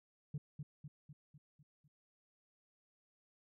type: tone with echo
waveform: sine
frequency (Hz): 146.83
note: D3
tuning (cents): 0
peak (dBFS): -36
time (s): 0.34-0.38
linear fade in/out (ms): 5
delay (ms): 250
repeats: 6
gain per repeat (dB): -5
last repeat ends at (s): 1.88
effects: tanh soft clip ceiling -36 dBFS